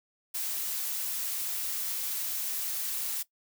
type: noise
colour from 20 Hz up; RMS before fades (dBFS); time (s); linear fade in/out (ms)
blue; -33; 0.34-3.23; 10
effects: noise-tail reverb RT60 0.1 s tail -19 dB re dry